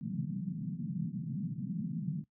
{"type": "band-pass noise", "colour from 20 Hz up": "white", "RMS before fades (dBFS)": -37, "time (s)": [0.01, 2.24], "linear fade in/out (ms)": 0, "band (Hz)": [140, 210], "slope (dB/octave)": 48, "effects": ["noise-tail reverb RT60 0.1 s tail -18 dB re dry"]}